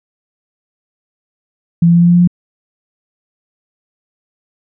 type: tone with pitch steps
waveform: sine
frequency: 169.3 / 170.48 / 171.66 / 172.86 / 174.06 / 175.27 / 176.49 Hz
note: E3 / F3 / F3 / F3 / F3 / F3 / F3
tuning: +46 / -41 / -30 / -17 / -6 / +6 / +18 cents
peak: -5 dBFS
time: 1.82-2.275 s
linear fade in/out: 5 ms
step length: 65 ms
effects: none